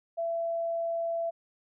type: tone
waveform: sine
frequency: 670 Hz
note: E5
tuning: 28 cents sharp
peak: -28 dBFS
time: 0.17-1.31 s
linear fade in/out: 20 ms
effects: none